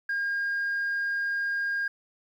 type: tone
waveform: sine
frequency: 1617 Hz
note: G#6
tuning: 47 cents flat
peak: -24 dBFS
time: 0.09-1.88 s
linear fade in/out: 5 ms
effects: tanh soft clip ceiling -24 dBFS + 10-bit